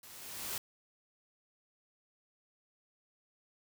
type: noise with level ramp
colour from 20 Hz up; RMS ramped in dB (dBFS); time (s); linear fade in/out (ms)
white; -54 to -37; 0.03-0.58; 2
effects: none